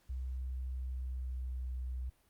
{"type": "tone with pitch glide", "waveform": "sine", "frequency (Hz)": [64, 63.01], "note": ["C2", "B1"], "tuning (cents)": [-38, 35], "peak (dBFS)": -36, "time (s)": [0.09, 2.1], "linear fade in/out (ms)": 10, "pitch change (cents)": -27, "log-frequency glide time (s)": [0.7, 1.72], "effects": ["pink hiss -71 dBFS RMS until 2.29 s", "Opus 48 kbps"]}